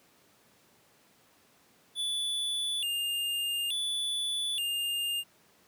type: tone with vibrato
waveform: square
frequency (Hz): 3120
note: G7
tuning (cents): -9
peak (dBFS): -30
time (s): 1.95-5.24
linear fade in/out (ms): 50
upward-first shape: square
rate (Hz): 0.57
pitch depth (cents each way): 180
effects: pink hiss -63 dBFS RMS until 5.67 s + high-pass 150 Hz 12 dB/octave